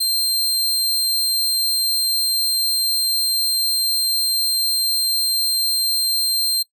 sawtooth tone, 4162 Hz, C8, 10 cents flat, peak -14 dBFS, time 0-6.63 s, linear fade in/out 10 ms, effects noise-tail reverb RT60 0.1 s tail -21 dB re dry

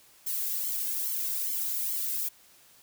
violet noise with flanger, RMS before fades -31 dBFS, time 0.26-2.29 s, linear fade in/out 10 ms, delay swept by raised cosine 0.93 to 1.93 ms, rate 2.4 Hz, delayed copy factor +1, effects white hiss -58 dBFS RMS until 2.82 s

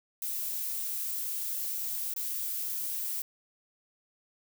violet noise with dropouts, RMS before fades -34 dBFS, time 0.22-3.22 s, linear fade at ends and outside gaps 2 ms, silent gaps 2.138-2.162 s, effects none

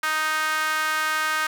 sawtooth tone with high-pass filter, 311.1 Hz, D#4, in tune, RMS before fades -24 dBFS, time 0.03-1.47 s, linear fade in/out 5 ms, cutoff 1400 Hz, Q 3.4, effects none

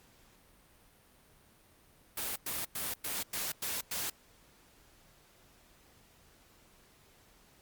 white noise bursts, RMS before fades -36 dBFS, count 7, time 2.17-4.1 s, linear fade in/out 5 ms, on 190 ms, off 100 ms, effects pink hiss -63 dBFS RMS until 7.61 s + Opus 48 kbps

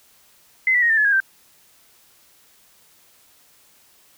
sine tone with pitch steps, 2051 / 1960.6 / 1874.3 / 1791.7 / 1712.8 / 1637.3 / 1565.2 Hz, C7 / B6 / A#6 / A6 / A6 / G#6 / G6, -35 / -13 / +9 / +31 / -47 / -25 / -3 cents, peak -14 dBFS, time 0.67-1.202 s, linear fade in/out 2 ms, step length 76 ms, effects white hiss -55 dBFS RMS until 4.17 s

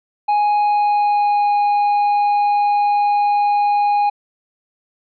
triangle tone with pitch glide, 830.6 to 822.5 Hz, G#5 to G#5, 0 to -17 cents, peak -11 dBFS, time 0.28-4.1 s, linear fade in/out 10 ms, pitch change -17 cents, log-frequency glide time 0.56-1.53 s, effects resampled to 11025 Hz

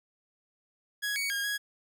sawtooth tone with pitch steps, 1666 / 2243 / 1625 / 1661 Hz, G#6 / C#7 / G#6 / G#6, +5 / +20 / -38 / 0 cents, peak -26 dBFS, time 1.02-1.58 s, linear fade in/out 20 ms, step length 140 ms, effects none

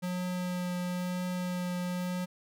square tone with vibrato, 179.9 Hz, F#3, 48 cents flat, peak -32 dBFS, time 0.02-2.26 s, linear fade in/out 20 ms, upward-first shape triangle, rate 1 Hz, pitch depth 12 cents each way, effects none

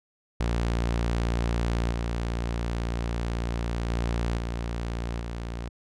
sawtooth tone with level steps, 58.1 Hz, A#1, 5 cents flat, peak -20 / -23 / -21 / -25 / -28 dBFS, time 0.4-5.69 s, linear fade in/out 5 ms, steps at 1.91 / 3.89 / 4.37 / 5.2 s, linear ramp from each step 10 ms, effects low-pass 7000 Hz 12 dB/octave

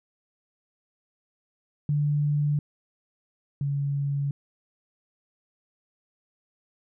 sine tone pair in turn, 146.83 / 141.2 Hz, D3 / C#3, 0 / +32 cents, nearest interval minor second, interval 68 cents, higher first, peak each -21 / -24 dBFS, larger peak first, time 1.89-2.59 / 3.61-4.31 s, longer neither, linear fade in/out 2 ms, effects none

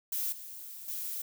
violet noise with level steps, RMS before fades -33 / -45 / -37 dBFS, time 0.12-1.22 s, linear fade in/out 5 ms, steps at 0.32 / 0.88 s, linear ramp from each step 5 ms, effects none

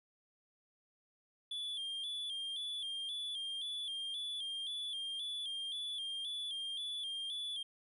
triangle tone with vibrato, 3322 Hz, G#7, in tune, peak -37 dBFS, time 1.51-7.63 s, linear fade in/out 5 ms, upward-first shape square, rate 1.9 Hz, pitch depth 64 cents each way, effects resampled to 32000 Hz

